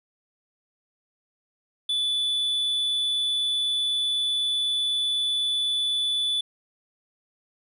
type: tone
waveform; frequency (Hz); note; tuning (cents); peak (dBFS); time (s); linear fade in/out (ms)
triangle; 3472; A7; -24; -21; 1.89-6.41; 5
effects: resampled to 32000 Hz